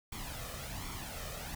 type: noise with flanger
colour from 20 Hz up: pink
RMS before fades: -42 dBFS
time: 0.12-1.55 s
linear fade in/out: 5 ms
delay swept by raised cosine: 0.9 to 1.66 ms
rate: 1.3 Hz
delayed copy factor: +0.6
effects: none